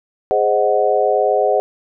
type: chord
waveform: sine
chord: Ab dominant seventh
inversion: none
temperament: equal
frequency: 415.3 / 523.3 / 622.3 / 740 Hz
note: Ab4 / C5 / Eb5 / Gb5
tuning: 0 / 0 / 0 / 0 cents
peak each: -18 dBFS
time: 0.31-1.6 s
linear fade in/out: 0 ms
effects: none